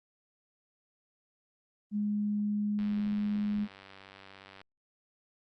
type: tone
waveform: sine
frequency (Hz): 207.7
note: G#3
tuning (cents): 0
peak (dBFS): -28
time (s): 1.91-3.68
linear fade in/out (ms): 50
type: click train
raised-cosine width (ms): 0.3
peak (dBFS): -34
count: 178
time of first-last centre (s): 2.79-4.615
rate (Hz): 97
effects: Opus 24 kbps